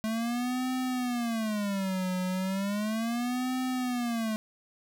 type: tone with vibrato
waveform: square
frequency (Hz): 216.9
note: A3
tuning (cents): -25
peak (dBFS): -29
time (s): 0.04-4.36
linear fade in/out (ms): 0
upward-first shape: sine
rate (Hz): 0.35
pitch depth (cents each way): 290
effects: none